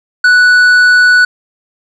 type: tone with tanh clipping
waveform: triangle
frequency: 1480 Hz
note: F#6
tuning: in tune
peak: -5 dBFS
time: 0.24-1.25 s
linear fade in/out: 5 ms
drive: 11 dB
effects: none